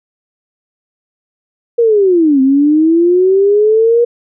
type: linear two-way sweep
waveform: sine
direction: down then up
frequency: 479.4 to 260.8 to 479.4 Hz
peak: -6 dBFS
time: 1.78-4.05 s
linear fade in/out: 10 ms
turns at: 2.41 s
effects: none